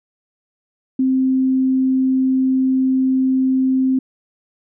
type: tone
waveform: sine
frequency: 261.6 Hz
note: C4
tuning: in tune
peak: -13 dBFS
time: 0.99-3.99 s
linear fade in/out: 5 ms
effects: none